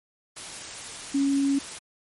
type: tone in noise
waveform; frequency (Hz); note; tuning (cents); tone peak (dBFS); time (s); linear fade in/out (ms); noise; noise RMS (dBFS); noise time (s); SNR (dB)
sine; 277.2; C#4; 0; -20; 1.14-1.59; 10; white; -38; 0.36-1.79; +15
effects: MP3 48 kbps